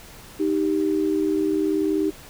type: tone pair together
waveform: sine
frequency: 311.1 / 391.5 Hz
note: D#4 / G4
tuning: 0 / -2 cents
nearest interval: major third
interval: 398 cents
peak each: -21 / -23 dBFS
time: 0.39-2.11 s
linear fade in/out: 20 ms
effects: pink hiss -44 dBFS RMS until 2.29 s